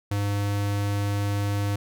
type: tone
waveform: square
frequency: 101.5 Hz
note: G#2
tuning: 39 cents flat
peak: -24 dBFS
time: 0.11-1.76 s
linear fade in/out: 5 ms
effects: none